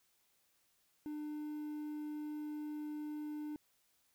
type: tone with quantisation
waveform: triangle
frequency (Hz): 300.2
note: D4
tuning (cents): +38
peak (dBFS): -38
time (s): 1.06-3.56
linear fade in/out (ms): 0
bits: 11
effects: white hiss -75 dBFS RMS until 4.14 s